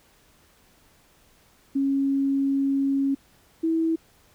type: tone pair in turn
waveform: sine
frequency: 274.6 / 325.5 Hz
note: C#4 / E4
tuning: -16 / -22 cents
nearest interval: minor third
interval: 294 cents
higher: second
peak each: -20 dBFS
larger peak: neither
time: 1.75-3.15 / 3.63-3.96 s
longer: first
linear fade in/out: 10 ms
effects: pink hiss -59 dBFS RMS until 4.34 s

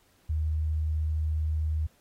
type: tone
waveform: sine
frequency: 77.78 Hz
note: D#2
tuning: in tune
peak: -25 dBFS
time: 0.29-1.87 s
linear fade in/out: 10 ms
effects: pink hiss -65 dBFS RMS until 2 s + AAC 48 kbps

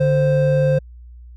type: tone pair together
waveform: triangle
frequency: 146.85 / 523.3 Hz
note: D3 / C5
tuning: 0 / 0 cents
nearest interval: octave + minor seventh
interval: 2200 cents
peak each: -14 dBFS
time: 0-0.79 s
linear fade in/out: 10 ms
effects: added 60 Hz sine -37 dBFS peak until 1.36 s

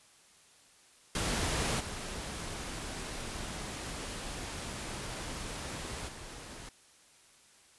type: noise with level steps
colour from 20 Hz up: pink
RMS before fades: -32 / -40 / -46 dBFS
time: 1.15-6.69 s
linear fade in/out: 2 ms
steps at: 1.79 / 6.07 s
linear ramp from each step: 20 ms
effects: white hiss -61 dBFS RMS until 7.78 s + resampled to 24000 Hz

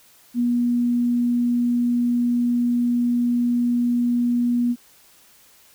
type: tone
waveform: sine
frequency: 241.2 Hz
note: B3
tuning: 41 cents flat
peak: -17 dBFS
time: 0.34-4.76 s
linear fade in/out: 50 ms
effects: white hiss -53 dBFS RMS until 5.74 s

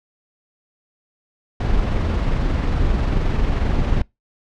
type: noise with amplitude modulation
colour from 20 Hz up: brown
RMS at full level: -17 dBFS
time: 1.6-4.02 s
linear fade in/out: 5 ms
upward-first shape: sine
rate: 22.4 Hz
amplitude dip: 30%
effects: noise-tail reverb RT60 0.2 s tail -25 dB re dry + low-pass 4000 Hz 12 dB/octave

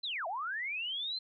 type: linear two-way sweep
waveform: sine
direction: down then up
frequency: 4173 to 628 to 4173 Hz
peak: -34 dBFS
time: 0.03-1.19 s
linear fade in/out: 10 ms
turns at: 0.27 s
effects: none

